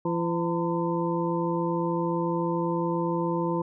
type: harmonic tone with a mistuned harmonic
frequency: 169.6 Hz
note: E3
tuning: 50 cents sharp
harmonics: 1 / 2 / 3 / 5 / 6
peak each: -29 / -28 / -32 / -33 / -34 dBFS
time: 0.05-3.62 s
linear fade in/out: 5 ms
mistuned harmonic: 5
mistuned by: +110 cents
effects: none